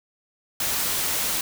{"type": "noise", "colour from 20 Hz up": "white", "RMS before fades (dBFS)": -25, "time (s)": [0.6, 1.41], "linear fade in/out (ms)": 2, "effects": []}